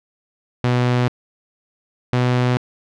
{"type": "tone pair in turn", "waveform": "sawtooth", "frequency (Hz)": [123.47, 124.33], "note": ["B2", "B2"], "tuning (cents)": [0, 12], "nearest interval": "unison", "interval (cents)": 12, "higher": "second", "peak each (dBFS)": [-11, -11], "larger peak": "neither", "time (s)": [[0.64, 1.08], [2.13, 2.57]], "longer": "neither", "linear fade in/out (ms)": 0, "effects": ["low-pass 4000 Hz 12 dB/octave"]}